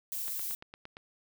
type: noise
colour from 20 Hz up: violet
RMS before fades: -36 dBFS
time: 0.12-0.55 s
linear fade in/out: 0 ms
type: click train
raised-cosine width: 0.3 ms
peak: -29 dBFS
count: 7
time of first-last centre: 0.28-0.969 s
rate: 8.71 Hz
effects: none